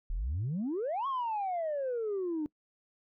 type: exponential two-way sweep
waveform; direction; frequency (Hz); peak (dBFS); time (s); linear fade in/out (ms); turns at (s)
sine; up then down; 34.62 to 1116 to 294.8; -29; 0.1-2.46; 0; 1.07
effects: noise-tail reverb RT60 0.1 s tail -24 dB re dry + tanh soft clip ceiling -28 dBFS